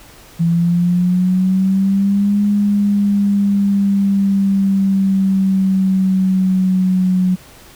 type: linear two-way sweep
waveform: sine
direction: up then down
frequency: 166.7 to 205.2 to 183.3 Hz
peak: -11 dBFS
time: 0.39-7.36 s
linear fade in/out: 20 ms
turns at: 2.43 s
effects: pink hiss -42 dBFS RMS until 7.75 s